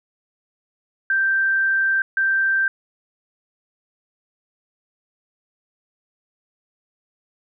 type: tone bursts at uneven times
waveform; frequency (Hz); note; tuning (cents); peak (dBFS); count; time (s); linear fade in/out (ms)
sine; 1568; G6; 0; -16; 2; 1.1-2.02 / 2.17-2.68; 2
effects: none